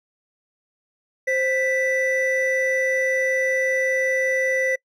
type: tone pair together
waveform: triangle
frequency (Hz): 523.3 / 1975.7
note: C5 / B6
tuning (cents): 0 / 0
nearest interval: octave + major seventh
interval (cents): 2300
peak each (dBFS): -20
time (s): 1.27-4.76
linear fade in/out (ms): 10
effects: noise-tail reverb RT60 0.1 s tail -26 dB re dry